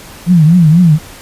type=tone with vibrato; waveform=sine; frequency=165.7 Hz; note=E3; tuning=9 cents sharp; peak=-3 dBFS; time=0.26-0.99 s; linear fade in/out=50 ms; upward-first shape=triangle; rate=4.1 Hz; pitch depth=190 cents each way; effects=pink hiss -33 dBFS RMS until 1.21 s + resampled to 32000 Hz